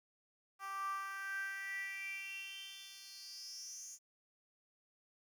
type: tone with high-pass filter sweep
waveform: 10% pulse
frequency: 390.9 Hz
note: G4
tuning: 5 cents flat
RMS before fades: -45 dBFS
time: 0.59-3.99 s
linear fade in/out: 50 ms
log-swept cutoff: 990 to 6900 Hz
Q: 8.7
effects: 12-bit